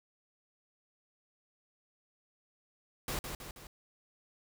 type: noise with echo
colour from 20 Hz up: pink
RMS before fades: -36 dBFS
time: 3.08-3.19 s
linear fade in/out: 2 ms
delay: 160 ms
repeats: 3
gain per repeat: -5 dB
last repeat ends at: 3.67 s
effects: none